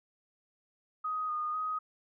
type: tone with pitch steps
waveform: sine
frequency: 1253 / 1227 / 1255 Hz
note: D#6 / D#6 / D#6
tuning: +12 / -25 / +15 cents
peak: -31 dBFS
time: 1.04-1.79 s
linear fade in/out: 10 ms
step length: 250 ms
effects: none